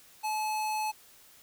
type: tone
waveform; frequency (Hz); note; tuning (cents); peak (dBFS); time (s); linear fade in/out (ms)
square; 860; A5; -40; -30; 0.23-0.92; 20
effects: white hiss -57 dBFS RMS until 1.42 s